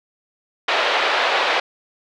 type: band-pass noise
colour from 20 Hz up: pink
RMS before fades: -19 dBFS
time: 0.68-1.6 s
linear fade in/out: 5 ms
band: 510 to 3800 Hz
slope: 24 dB/octave
effects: none